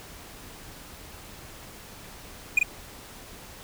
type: tone with echo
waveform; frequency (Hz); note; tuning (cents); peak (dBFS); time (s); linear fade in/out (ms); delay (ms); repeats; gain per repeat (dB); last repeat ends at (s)
triangle; 2446; D#7; -30; -13; 2.57-2.59; 5; 41; 1; -3; 2.631
effects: pink hiss -45 dBFS RMS until 3.63 s